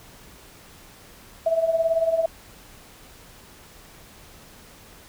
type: tone with tremolo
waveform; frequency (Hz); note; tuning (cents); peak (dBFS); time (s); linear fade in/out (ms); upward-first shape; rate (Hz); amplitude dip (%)
sine; 656; E5; -9; -15; 1.46-2.26; 5; triangle; 18; 80
effects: pink hiss -48 dBFS RMS until 5.08 s